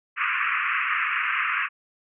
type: band-pass noise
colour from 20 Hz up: pink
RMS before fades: -25 dBFS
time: 0.16-1.69 s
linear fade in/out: 50 ms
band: 1100 to 2700 Hz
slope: 96 dB/octave
effects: none